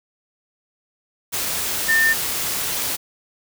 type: tone in noise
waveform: sine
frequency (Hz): 1800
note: A6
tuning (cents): +39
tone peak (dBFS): -14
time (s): 1.88-2.14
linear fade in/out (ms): 20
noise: white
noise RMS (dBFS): -24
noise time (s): 1.32-2.97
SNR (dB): +7
effects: none